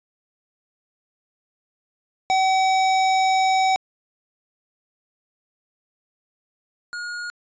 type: tone pair in turn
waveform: square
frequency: 760 / 1434.7 Hz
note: F#5 / F6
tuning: +46 / +46 cents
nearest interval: major seventh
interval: 1100 cents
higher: second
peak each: -17 / -29 dBFS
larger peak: first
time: 2.3-3.76 / 6.93-7.3 s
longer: first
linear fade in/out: 0 ms
effects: resampled to 16000 Hz